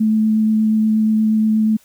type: tone with vibrato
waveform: sine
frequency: 217.5 Hz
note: A3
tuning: 20 cents flat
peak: -12 dBFS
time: 0-1.77 s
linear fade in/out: 10 ms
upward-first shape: sine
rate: 8.4 Hz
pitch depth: 9 cents each way
effects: white hiss -53 dBFS RMS until 1.84 s